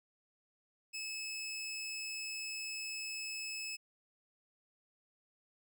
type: tone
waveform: 20% pulse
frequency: 2596 Hz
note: E7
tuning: 27 cents flat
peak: -35 dBFS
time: 0.93-3.77 s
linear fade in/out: 20 ms
effects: none